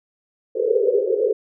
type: band-pass noise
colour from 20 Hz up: white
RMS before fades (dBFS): -19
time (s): 0.55-1.33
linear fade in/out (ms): 10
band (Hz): 390 to 510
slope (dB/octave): 96
effects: none